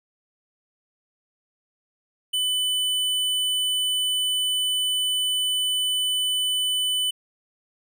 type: tone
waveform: square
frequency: 3000 Hz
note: F#7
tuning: 23 cents sharp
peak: -22 dBFS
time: 2.33-7.11 s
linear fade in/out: 10 ms
effects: none